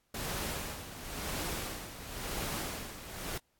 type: noise with tremolo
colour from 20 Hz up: pink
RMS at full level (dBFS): -36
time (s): 0.14-3.38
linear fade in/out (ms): 5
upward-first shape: sine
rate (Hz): 0.96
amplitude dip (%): 70
effects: pink hiss -75 dBFS RMS until 3.59 s + AAC 64 kbps